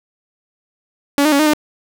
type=tone with pitch steps; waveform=sawtooth; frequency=283.6 / 306.2 / 280.8 / 307.6 / 301.5 Hz; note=C#4 / D#4 / C#4 / D#4 / D4; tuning=+40 / -28 / +22 / -20 / +46 cents; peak=-7 dBFS; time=1.18-1.535 s; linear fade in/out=0 ms; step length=71 ms; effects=none